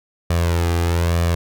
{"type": "tone with flanger", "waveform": "sawtooth", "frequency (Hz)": 85, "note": "F2", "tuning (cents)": -46, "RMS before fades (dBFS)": -18, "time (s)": [0.3, 1.35], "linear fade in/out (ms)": 5, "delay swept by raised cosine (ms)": [1.7, 2.51], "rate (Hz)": 1.1, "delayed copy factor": 0.55, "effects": []}